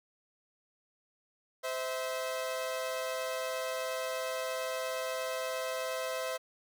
sawtooth tone pair together, 517.5 / 649 Hz, C5 / E5, -19 / -27 cents, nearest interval major third, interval 392 cents, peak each -32 / -33 dBFS, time 1.63-6.38 s, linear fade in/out 20 ms, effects none

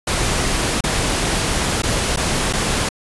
pink noise with dropouts, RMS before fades -19 dBFS, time 0.07-2.89 s, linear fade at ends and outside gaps 5 ms, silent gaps 0.808-0.838 / 1.821-1.833 / 2.162-2.171 / 2.528-2.534 s, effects resampled to 24000 Hz

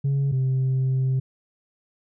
sine tone pair in turn, 138.59 / 131.17 Hz, C#3 / C3, 0 / +5 cents, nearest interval minor second, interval 95 cents, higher first, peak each -17 dBFS, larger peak neither, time 0.04-0.32 / 0.32-1.2 s, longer second, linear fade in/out 10 ms, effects tanh soft clip ceiling -18 dBFS

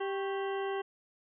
harmonic tone with a mistuned harmonic, 392 Hz, G4, in tune, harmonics 1 / 2 / 3 / 4 / 5 / 7 / 8, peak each -33 / -39 / -43 / -45 / -47 / -50 / -51 dBFS, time 0-0.82 s, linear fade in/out 10 ms, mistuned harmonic 3, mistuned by -110 cents, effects none

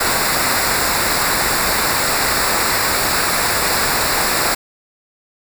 pink noise with comb filter, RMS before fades -17 dBFS, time 0-4.55 s, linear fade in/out 10 ms, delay 0.32 ms, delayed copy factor -0.75, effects none

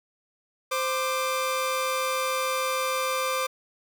sawtooth tone pair together, 520 / 1186.7 Hz, C5 / D6, -11 / +18 cents, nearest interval octave + major second, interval 1429 cents, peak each -24 dBFS, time 0.71-3.47 s, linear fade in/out 10 ms, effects none

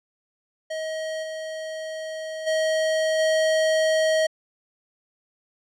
square tone with level steps, 633 Hz, D#5, 30 cents sharp, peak -28 / -31 / -21 / -19 dBFS, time 0.7-4.27 s, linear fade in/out 10 ms, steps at 1.22 / 2.46 / 3.18 s, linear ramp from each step 20 ms, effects low-pass 7000 Hz 12 dB/octave

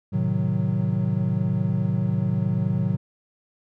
triangle chord, A diminished seventh, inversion none, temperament equal, 110 / 130.81 / 155.56 / 185 Hz, A2 / C3 / Eb3 / Gb3, 0 / 0 / 0 / 0 cents, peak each -24 / -25 / -25 / -23 dBFS, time 0.12-2.97 s, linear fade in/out 20 ms, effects none

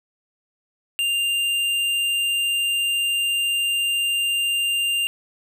sine tone with hard clipping, 2794 Hz, F7, in tune, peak -21 dBFS, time 0.99-5.07 s, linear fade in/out 0 ms, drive 10 dB, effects none

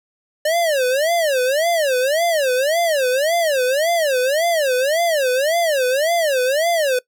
square tone with vibrato, 587.3 Hz, D5, in tune, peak -16 dBFS, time 0.45-6.99 s, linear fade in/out 5 ms, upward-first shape sine, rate 1.8 Hz, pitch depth 280 cents each way, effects noise-tail reverb RT60 0.1 s tail -21 dB re dry

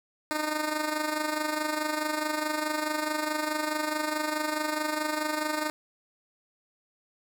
10% pulse tone with amplitude modulation, 305.7 Hz, D#4, 30 cents flat, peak -17 dBFS, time 0.31-5.7 s, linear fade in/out 0 ms, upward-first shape sine, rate 24.7 Hz, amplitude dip 60%, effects none

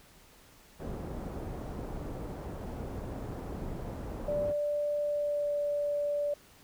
pink low-pass noise, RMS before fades -39 dBFS, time 0.79-4.53 s, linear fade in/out 20 ms, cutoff 700 Hz, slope 12 dB/octave
sine tone with pitch glide, 587.3 to 582.2 Hz, D5 to D5, 0 to -15 cents, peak -28 dBFS, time 4.28-6.34 s, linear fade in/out 5 ms, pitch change -15 cents, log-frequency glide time 5.05-5.59 s
effects pink hiss -58 dBFS RMS until 6.63 s

